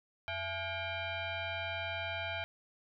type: tone with frequency modulation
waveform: sine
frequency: 850 Hz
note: G#5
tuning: 40 cents sharp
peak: -35 dBFS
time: 0.28-2.44 s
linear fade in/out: 0 ms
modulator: 760 Hz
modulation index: 3.1
effects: none